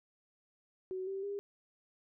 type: tone with pitch steps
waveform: sine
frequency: 373.9 / 388 / 402.6 Hz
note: F#4 / G4 / G4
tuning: +18 / -18 / +46 cents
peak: -36 dBFS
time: 0.91-1.39 s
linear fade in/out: 0 ms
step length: 160 ms
effects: none